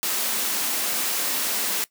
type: high-pass noise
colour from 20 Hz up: white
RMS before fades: -25 dBFS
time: 0.03-1.84 s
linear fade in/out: 0 ms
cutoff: 180 Hz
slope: 96 dB/octave
effects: noise-tail reverb RT60 0.1 s tail -19 dB re dry